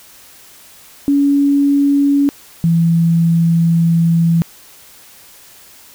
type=tone pair in turn; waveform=sine; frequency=282.4 / 166.95 Hz; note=C#4 / E3; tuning=+32 / +22 cents; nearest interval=major sixth; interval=910 cents; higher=first; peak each=-9 dBFS; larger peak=neither; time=1.08-2.29 / 2.64-4.42 s; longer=second; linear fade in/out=0 ms; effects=white hiss -42 dBFS RMS until 5.94 s